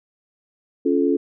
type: chord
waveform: sine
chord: Db augmented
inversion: none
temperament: just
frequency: 277.2 / 346.5 / 433.1 Hz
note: Db4 / F4 / A4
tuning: 0 / -14 / -27 cents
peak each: -19 / -21 / -21 dBFS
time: 0.85-1.17 s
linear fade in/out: 10 ms
effects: none